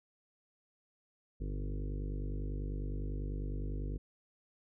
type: harmonic tone with a mistuned harmonic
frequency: 50 Hz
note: G1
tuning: 35 cents sharp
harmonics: 1 / 2 / 3 / 5 / 6 / 7 / 8 / 9 / 10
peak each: -36 / -45 / -45 / -48 / -51 / -52 / -56 / -53 / -59 dBFS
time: 1.4-3.98 s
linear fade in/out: 10 ms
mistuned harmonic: 3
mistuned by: -18 cents
effects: none